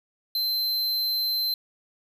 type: tone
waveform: square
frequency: 4100 Hz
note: C8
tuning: 36 cents flat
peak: -24 dBFS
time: 0.35-1.54 s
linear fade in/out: 2 ms
effects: none